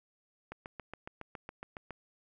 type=click train; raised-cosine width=0.5 ms; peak=-27 dBFS; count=11; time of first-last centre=0.52-1.907 s; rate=7.21 Hz; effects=none